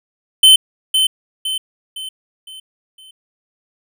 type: tone with echo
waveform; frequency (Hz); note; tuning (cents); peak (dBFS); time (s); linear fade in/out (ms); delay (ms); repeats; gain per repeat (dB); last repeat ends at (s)
square; 3068; G7; -38; -5; 0.43-0.56; 5; 510; 5; -7; 3.11
effects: none

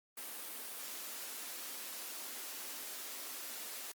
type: high-pass noise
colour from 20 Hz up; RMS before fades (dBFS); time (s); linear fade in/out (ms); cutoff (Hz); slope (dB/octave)
white; -45; 0.17-3.92; 5; 220; 48
effects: Opus 32 kbps

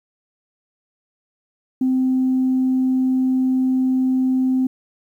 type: tone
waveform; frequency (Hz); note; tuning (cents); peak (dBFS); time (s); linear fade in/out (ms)
sine; 258.9; C4; -18; -14; 1.81-4.67; 5
effects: tanh soft clip ceiling -11 dBFS + 9-bit

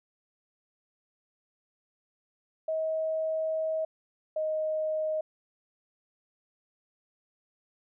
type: tone pair in turn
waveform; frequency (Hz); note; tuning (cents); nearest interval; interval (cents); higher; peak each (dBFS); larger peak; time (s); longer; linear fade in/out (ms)
sine; 636 / 624; D#5 / D#5; +38 / +5; unison; 33; first; -27; neither; 2.68-3.85 / 4.36-5.21; first; 5
effects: none

